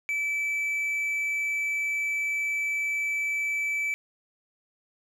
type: tone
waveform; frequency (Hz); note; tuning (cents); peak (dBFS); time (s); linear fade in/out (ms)
triangle; 2311; D7; -28; -24; 0.09-3.94; 0
effects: none